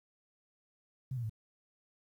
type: tone with pitch steps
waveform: sine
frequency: 130.3 / 119.49 / 109.57 Hz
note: C3 / A#2 / A2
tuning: -7 / +43 / -7 cents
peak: -34 dBFS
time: 1.11-1.296 s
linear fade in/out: 5 ms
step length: 62 ms
effects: 11-bit